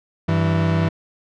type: tone pair together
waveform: 40% pulse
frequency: 96.75 / 163.8 Hz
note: G2 / E3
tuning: -22 / -11 cents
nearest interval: major sixth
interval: 911 cents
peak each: -20 / -17 dBFS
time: 0.28-0.89 s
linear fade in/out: 10 ms
effects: low-pass 3000 Hz 12 dB/octave